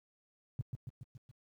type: tone with echo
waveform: sine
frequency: 124.6 Hz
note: B2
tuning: 16 cents sharp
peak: -31 dBFS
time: 0.59-0.61 s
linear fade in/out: 0 ms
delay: 140 ms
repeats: 5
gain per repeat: -4 dB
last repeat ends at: 1.31 s
effects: high-pass 60 Hz 12 dB/octave + 12-bit